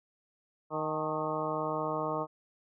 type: harmonic tone with a mistuned harmonic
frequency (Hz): 155.56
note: D#3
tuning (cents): 0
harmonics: 1 / 2 / 3 / 4 / 5 / 6 / 7 / 8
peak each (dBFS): -41 / -39 / -37 / -36 / -41 / -39 / -37 / -41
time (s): 0.7-2.27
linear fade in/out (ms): 50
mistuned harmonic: 6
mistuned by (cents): -64
effects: none